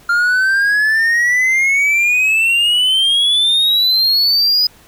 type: exponential sweep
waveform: triangle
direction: up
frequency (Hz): 1392 to 5000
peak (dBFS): -9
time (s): 0.09-4.67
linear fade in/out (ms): 5
effects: pink hiss -46 dBFS RMS until 4.87 s